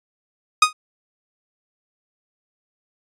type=tone with exponential decay; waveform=sawtooth; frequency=1244.5 Hz; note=D#6; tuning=in tune; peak=-3 dBFS; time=0.62-0.73 s; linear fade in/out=5 ms; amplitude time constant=23 ms; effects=resampled to 22050 Hz